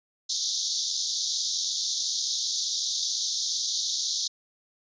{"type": "band-pass noise", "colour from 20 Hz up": "white", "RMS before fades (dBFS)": -29, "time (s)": [0.29, 4.28], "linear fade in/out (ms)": 10, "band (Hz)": [3500, 6600], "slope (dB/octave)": 96, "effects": ["resampled to 16000 Hz"]}